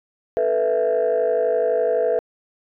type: chord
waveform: sine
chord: A suspended second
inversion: none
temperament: equal with one note detuned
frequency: 440 / 491.9 / 659.3 Hz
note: A4 / B4 / E5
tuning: 0 / -7 / 0 cents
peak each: -21 / -19 / -20 dBFS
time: 0.37-2.19 s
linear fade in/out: 0 ms
effects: tanh soft clip ceiling -12 dBFS